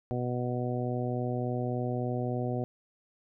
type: harmonic tone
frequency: 123.47 Hz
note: B2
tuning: in tune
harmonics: 1 / 2 / 3 / 4 / 5 / 6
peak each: -32 / -35 / -37 / -38 / -39 / -40 dBFS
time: 0.11-2.64 s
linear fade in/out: 0 ms
effects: none